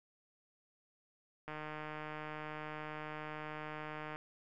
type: click train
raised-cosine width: 0.5 ms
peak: -29 dBFS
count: 411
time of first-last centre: 1.48-4.16 s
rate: 153 Hz
effects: none